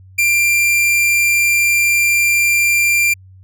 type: tone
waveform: 45% pulse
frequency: 2376 Hz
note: D7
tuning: 20 cents sharp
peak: -11 dBFS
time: 0.18-3.14 s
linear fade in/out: 10 ms
effects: added 94 Hz sine -39 dBFS peak until 3.43 s